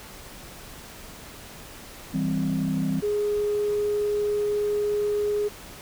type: chord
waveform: sine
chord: C major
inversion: first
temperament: just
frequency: 163.52 / 196.22 / 261.6 Hz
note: E3 / G3 / C4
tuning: -14 / +2 / 0 cents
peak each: -26 dBFS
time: 2.13-3.01 s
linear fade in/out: 20 ms
type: tone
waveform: sine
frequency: 415.3 Hz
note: G#4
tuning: in tune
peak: -21 dBFS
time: 3.02-5.49 s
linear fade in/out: 20 ms
effects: tanh soft clip ceiling -17 dBFS + pink hiss -43 dBFS RMS until 5.81 s